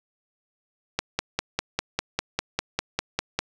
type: click train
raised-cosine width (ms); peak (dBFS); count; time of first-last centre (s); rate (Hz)
0.2; -6; 13; 0.99-3.39; 5
effects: none